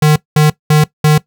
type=tone bursts; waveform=square; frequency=152 Hz; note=D#3; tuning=40 cents flat; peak=-6 dBFS; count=4; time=0.02-1.18 s; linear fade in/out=5 ms; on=140 ms; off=200 ms; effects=noise-tail reverb RT60 0.1 s tail -19 dB re dry